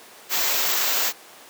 white band-stop noise, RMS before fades -22 dBFS, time 0.29-1.13 s, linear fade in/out 50 ms, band 7900 to 12000 Hz, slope 96 dB/octave, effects pink hiss -45 dBFS RMS until 1.49 s + high-pass 400 Hz 12 dB/octave

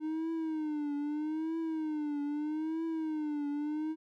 triangle tone with vibrato, 307.3 Hz, D#4, 21 cents flat, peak -30 dBFS, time 0-3.96 s, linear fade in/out 50 ms, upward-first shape triangle, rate 0.79 Hz, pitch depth 120 cents each way, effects none

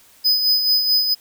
square tone with tremolo, 5010 Hz, D#8, 11 cents sharp, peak -13 dBFS, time 0.24-1.15 s, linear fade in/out 20 ms, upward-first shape sine, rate 4.6 Hz, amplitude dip 50%, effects white hiss -51 dBFS RMS until 1.2 s

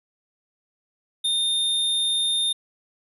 square tone, 3639 Hz, A#7, 42 cents flat, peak -21 dBFS, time 1.24-2.53 s, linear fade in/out 10 ms, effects resampled to 32000 Hz

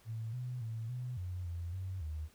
sine tone with pitch steps, 112.1 / 124.8 / 112.5 / 124.6 / 90.6 / 85.9 / 93.8 / 77.4 Hz, A2 / B2 / A2 / B2 / F#2 / F2 / F#2 / D#2, +33 / +19 / +39 / +16 / -36 / -28 / +24 / -9 cents, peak -37 dBFS, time 0.05-2.29 s, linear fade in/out 50 ms, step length 280 ms, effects pink hiss -65 dBFS RMS until 2.34 s

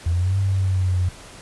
sine linear two-way sweep, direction up then down, 82.41 to 98 to 89.6 Hz, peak -17 dBFS, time 0.06-1.09 s, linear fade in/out 5 ms, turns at 0.38 s, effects pink hiss -42 dBFS RMS until 1.41 s + resampled to 24000 Hz

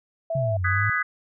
sine tone, 659.3 Hz, E5, in tune, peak -24 dBFS, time 0.3-0.57 s, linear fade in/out 5 ms
sine exponential two-way sweep, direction down then up, 142 to 88.9 to 107.8 Hz, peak -23 dBFS, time 0.35-0.9 s, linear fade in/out 5 ms, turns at 0.63 s
sine chord, G# minor seventh, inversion second, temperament just, 1245.9 / 1495.1 / 1661.2 / 1993.5 Hz, D#6 / F#6 / G#6 / B6, +2 / +18 / 0 / +16 cents, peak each -27 dBFS, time 0.64-1.03 s, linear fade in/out 10 ms
effects none

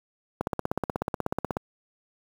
click train, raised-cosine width 1 ms, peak -12 dBFS, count 20, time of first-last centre 0.41-1.569 s, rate 16.4 Hz, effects high-pass 80 Hz 12 dB/octave + 7-bit

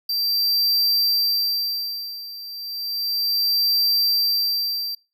square tone with tremolo, 4699 Hz, D8, in tune, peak -17 dBFS, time 0.09-4.95 s, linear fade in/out 5 ms, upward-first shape sine, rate 0.33 Hz, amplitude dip 85%, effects noise-tail reverb RT60 0.3 s tail -23 dB re dry

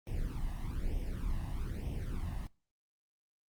brown noise with flanger, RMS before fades -36 dBFS, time 0.07-2.47 s, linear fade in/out 0 ms, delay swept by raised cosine 0.34 to 1.09 ms, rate 1.1 Hz, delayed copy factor +0.95, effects noise-tail reverb RT60 0.4 s tail -25 dB re dry + Opus 32 kbps

